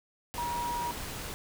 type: tone in noise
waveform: sine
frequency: 956 Hz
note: A#5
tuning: 43 cents sharp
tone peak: -31 dBFS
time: 0.38-0.91 s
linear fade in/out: 0 ms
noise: pink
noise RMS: -39 dBFS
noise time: 0.34-1.34 s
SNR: +5 dB
effects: none